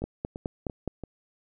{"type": "two click trains", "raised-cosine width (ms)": 2, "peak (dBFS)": [-16, -23], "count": [5, 4], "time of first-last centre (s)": [[0.04, 0.877], [0.02, 1.037]], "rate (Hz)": [4.78, 2.95], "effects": []}